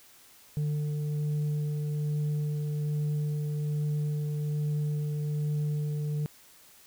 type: tone with frequency modulation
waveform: sine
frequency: 148.9 Hz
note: D3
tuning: 24 cents sharp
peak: -27 dBFS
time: 0.57-6.26 s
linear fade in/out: 0 ms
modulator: 299 Hz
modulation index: 0.3
effects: white hiss -56 dBFS RMS until 6.86 s